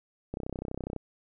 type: click train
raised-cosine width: 2 ms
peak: -21 dBFS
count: 21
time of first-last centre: 0.34-0.963 s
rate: 32.1 Hz
effects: none